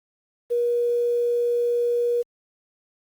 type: tone with quantisation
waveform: sine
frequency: 478.5 Hz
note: A#4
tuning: 45 cents sharp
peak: -19 dBFS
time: 0.5-2.23 s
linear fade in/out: 20 ms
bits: 8
effects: Opus 32 kbps